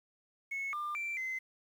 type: tone with pitch steps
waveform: sine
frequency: 2195 / 1197 / 2347 / 2057 Hz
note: C#7 / D6 / D7 / C7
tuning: -18 / +33 / -2 / -30 cents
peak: -33 dBFS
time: 0.51-1.39 s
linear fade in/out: 10 ms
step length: 220 ms
effects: tanh soft clip ceiling -32 dBFS + 10-bit